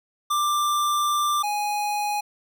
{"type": "tone pair in turn", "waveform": "square", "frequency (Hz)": [1183, 830.4], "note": ["D6", "G#5"], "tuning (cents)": [12, 0], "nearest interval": "tritone", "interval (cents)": 612, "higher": "first", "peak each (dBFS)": [-21, -24], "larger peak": "first", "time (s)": [[0.3, 1.43], [1.43, 2.21]], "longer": "first", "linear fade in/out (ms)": 10, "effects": []}